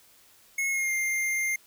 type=tone with pitch glide; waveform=square; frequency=2176 to 2108 Hz; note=C#7 to C7; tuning=-33 to +12 cents; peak=-26 dBFS; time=0.58-1.56 s; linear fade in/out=5 ms; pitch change=-55 cents; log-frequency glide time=0.7-0.92 s; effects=white hiss -58 dBFS RMS until 1.66 s